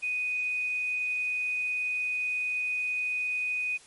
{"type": "tone", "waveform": "sine", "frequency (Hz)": 2489, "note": "D#7", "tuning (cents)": 0, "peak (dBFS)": -27, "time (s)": [0.02, 3.78], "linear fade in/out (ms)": 20, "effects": ["white hiss -54 dBFS RMS until 3.86 s", "MP3 48 kbps"]}